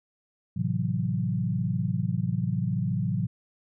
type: chord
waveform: sine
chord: F# half-diminished seventh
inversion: first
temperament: equal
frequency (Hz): 110 / 130.81 / 164.81 / 185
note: A2 / C3 / E3 / F#3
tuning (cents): 0 / 0 / 0 / 0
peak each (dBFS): -30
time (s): 0.56-3.27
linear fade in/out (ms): 10
effects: none